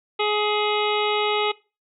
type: harmonic tone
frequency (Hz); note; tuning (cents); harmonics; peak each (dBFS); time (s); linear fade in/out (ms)
420; G#4; +19; 1 / 2 / 3 / 5 / 6 / 7 / 8 / 9; -23 / -26 / -28 / -30 / -31 / -31 / -32 / -33; 0.19-1.52; 10
effects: noise-tail reverb RT60 0.3 s tail -21 dB re dry